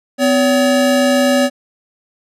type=tone pair together; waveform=square; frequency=253.4 / 567 Hz; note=B3 / C#5; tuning=+45 / +39 cents; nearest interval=octave + major second; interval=1394 cents; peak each=-14 dBFS; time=0.18-1.5 s; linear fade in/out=50 ms; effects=low-pass 12000 Hz 12 dB/octave